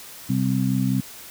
harmonic tone, 65 Hz, C2, 11 cents flat, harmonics 2 / 3 / 4, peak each -23 / -23 / -24 dBFS, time 0.29-1.01 s, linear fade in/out 10 ms, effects white hiss -41 dBFS RMS until 1.3 s

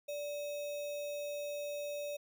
sine tone with sample-and-hold, 583 Hz, D5, 13 cents flat, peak -37 dBFS, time 0.08-2.17 s, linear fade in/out 10 ms, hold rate 3150 Hz, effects none

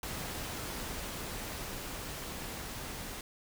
pink noise with level ramp, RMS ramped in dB -39 to -42 dBFS, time 0.03-3.21 s, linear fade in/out 2 ms, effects none

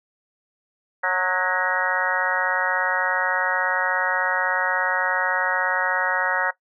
harmonic tone with a mistuned harmonic, 183.5 Hz, F#3, 14 cents flat, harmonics 3 / 4 / 5 / 6 / 7 / 8 / 9 / 10, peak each -29 / -30 / -27 / -33 / -30 / -27 / -27 / -27 dBFS, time 1.03-6.51 s, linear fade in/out 10 ms, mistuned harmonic 10, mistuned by +52 cents, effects noise-tail reverb RT60 0.1 s tail -17 dB re dry

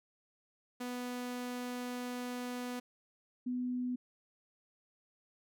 sawtooth / sine tone pair in turn, 246.9 / 248.9 Hz, B3 / B3, 0 / +14 cents, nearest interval unison, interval 14 cents, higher second, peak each -34 / -33 dBFS, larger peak second, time 0.8-2.8 / 3.46-3.96 s, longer first, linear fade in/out 10 ms, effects none

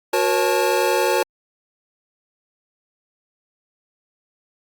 square tone cluster, 365.5 / 473.9 / 545 / 872 Hz, F#4 / A#4 / C#5 / A5, -21 / +28 / -29 / -16 cents, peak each -23 dBFS, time 0.13-1.23 s, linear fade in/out 5 ms, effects Opus 48 kbps

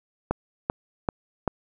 click train, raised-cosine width 1 ms, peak -9 dBFS, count 4, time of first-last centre 0.31-1.477 s, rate 2.57 Hz, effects none

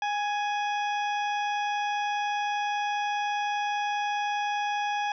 harmonic tone with a mistuned harmonic, 835 Hz, G#5, 9 cents sharp, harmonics 1 / 2 / 3 / 4 / 6 / 7, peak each -27 / -35 / -37 / -40 / -49 / -50 dBFS, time 0.02-5.12 s, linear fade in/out 2 ms, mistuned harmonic 1, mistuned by -23 cents, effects none

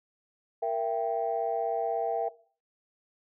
sine chord, E diminished, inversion second, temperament equal with one note detuned, 466.2 / 667.7 / 784 Hz, Bb4 / E5 / G5, 0 / +22 / 0 cents, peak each -31 / -30 / -31 dBFS, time 0.62-2.29 s, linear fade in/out 10 ms, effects noise-tail reverb RT60 0.4 s tail -17 dB re dry + tanh soft clip ceiling -18 dBFS

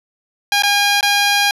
10% pulse tone with dropouts, 812 Hz, G#5, 39 cents flat, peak -4 dBFS, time 0.52-1.51 s, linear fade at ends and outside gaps 2 ms, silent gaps 0.623-0.634 / 1.009-1.028 s, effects low-pass 11000 Hz 12 dB/octave

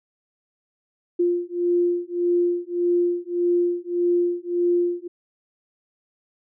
sine beating tone pair, 349.2 / 350.9 Hz, F4 / F4, 0 / +8 cents, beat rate 1.7 Hz, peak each -22 / -22 dBFS, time 1.19-5.08 s, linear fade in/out 10 ms, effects none

